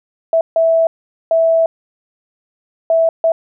sine tone bursts at uneven times, 656 Hz, E5, 9 cents flat, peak -9 dBFS, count 5, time 0.33-0.41 / 0.56-0.87 / 1.31-1.66 / 2.9-3.09 / 3.24-3.32 s, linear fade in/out 2 ms, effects none

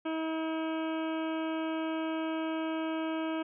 harmonic tone with a mistuned harmonic, 320 Hz, D#4, 49 cents sharp, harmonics 1 / 2 / 3 / 4 / 5 / 7 / 8 / 9 / 10, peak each -32 / -38 / -42 / -44 / -46 / -49 / -50 / -51 / -52 dBFS, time 0.05-3.43 s, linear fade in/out 10 ms, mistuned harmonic 7, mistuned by +16 cents, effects none

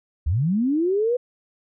sine linear sweep, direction up, 64.3 to 503 Hz, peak -18 dBFS, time 0.26-1.17 s, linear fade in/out 10 ms, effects none

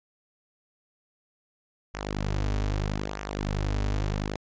sawtooth tone with flanger, 50.7 Hz, G#1, 41 cents flat, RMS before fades -29 dBFS, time 1.94-4.36 s, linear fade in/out 0 ms, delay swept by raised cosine 0.24 to 5.84 ms, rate 0.79 Hz, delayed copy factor -0.7, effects resampled to 16000 Hz

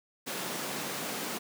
pink high-pass noise, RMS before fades -36 dBFS, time 0.26-1.39 s, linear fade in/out 20 ms, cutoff 170 Hz, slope 24 dB/octave, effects none

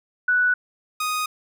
sine / sawtooth tone pair in turn, 1480 / 1244.5 Hz, F#6 / D#6, 0 / 0 cents, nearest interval minor third, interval 300 cents, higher first, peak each -16 / -19 dBFS, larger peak first, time 0.28-0.54 / 1-1.26 s, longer neither, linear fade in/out 5 ms, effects none

